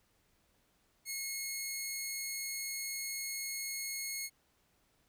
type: tone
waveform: 10% pulse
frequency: 2172 Hz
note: C#7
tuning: 36 cents flat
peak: -28 dBFS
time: 1.05-4.3 s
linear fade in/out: 50 ms
effects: pink hiss -73 dBFS RMS until 5.08 s